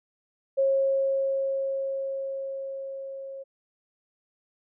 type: tone with level ramp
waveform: sine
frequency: 542 Hz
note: C#5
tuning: 39 cents flat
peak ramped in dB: -19 to -36 dBFS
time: 0.57-3.44 s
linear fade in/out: 20 ms
effects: none